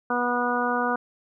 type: harmonic tone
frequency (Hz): 244.1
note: B3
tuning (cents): -20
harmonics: 1 / 2 / 3 / 4 / 5 / 6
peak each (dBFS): -29 / -29 / -29 / -29 / -29 / -29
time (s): 0.1-0.96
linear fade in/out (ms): 5
effects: none